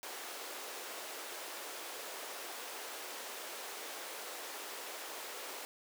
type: high-pass noise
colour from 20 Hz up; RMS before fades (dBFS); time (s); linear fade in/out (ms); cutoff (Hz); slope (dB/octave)
pink; -45; 0.03-5.65; 0; 390; 24
effects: none